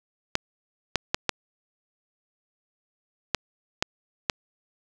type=clicks; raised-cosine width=0.2 ms; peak=-4 dBFS; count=7; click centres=0.354 / 0.957 / 1.145 / 1.293 / 3.347 / 3.825 / 4.298 s; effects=none